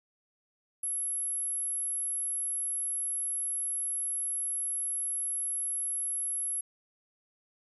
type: tone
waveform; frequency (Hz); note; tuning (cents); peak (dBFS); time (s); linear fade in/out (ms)
sine; 11175; F9; 0; -30; 0.83-6.61; 5
effects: none